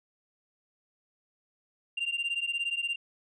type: beating tone pair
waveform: sine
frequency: 2775 / 2792 Hz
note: F7 / F7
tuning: -12 / -1 cents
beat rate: 17 Hz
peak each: -30 dBFS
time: 1.97-2.96 s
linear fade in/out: 10 ms
effects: tanh soft clip ceiling -26 dBFS